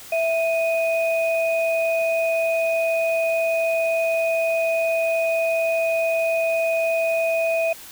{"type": "tone pair together", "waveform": "sine", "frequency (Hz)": [659.3, 2489], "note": ["E5", "D#7"], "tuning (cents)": [0, 0], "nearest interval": "octave + major seventh", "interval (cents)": 2300, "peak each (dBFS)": [-19, -26], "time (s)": [0.12, 7.73], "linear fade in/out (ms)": 5, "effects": ["white hiss -41 dBFS RMS until 7.91 s"]}